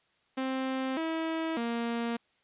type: tone with pitch steps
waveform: sawtooth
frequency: 262.9 / 323.7 / 233.9 Hz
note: C4 / E4 / A#3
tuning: +8 / -31 / +6 cents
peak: -26 dBFS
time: 0.37-2.17 s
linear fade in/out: 10 ms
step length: 600 ms
effects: white hiss -70 dBFS RMS until 2.43 s + resampled to 8000 Hz